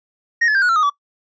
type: tone with pitch steps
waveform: triangle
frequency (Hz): 1864 / 1719.2 / 1585.6 / 1462.5 / 1348.9 / 1244.1 / 1147.4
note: A#6 / A6 / G6 / F#6 / E6 / D#6 / D6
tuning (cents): -1 / -41 / +19 / -21 / +39 / -1 / -41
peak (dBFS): -11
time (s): 0.41-0.9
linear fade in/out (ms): 10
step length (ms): 70
effects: noise-tail reverb RT60 0.1 s tail -22 dB re dry + resampled to 16000 Hz